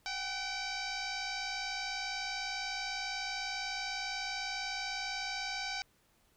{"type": "tone with frequency modulation", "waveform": "sine", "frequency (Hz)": 1568, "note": "G6", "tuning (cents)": 0, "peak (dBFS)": -35, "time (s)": [0.06, 5.82], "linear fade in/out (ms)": 0, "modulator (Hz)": 770, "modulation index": 5.4, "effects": ["pink hiss -70 dBFS RMS until 6.36 s"]}